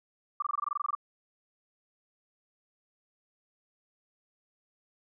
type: tone bursts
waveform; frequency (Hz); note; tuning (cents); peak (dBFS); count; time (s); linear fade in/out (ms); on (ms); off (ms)
sine; 1174.7; D6; 0; -27; 13; 0.4-0.951; 5; 23; 21
effects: none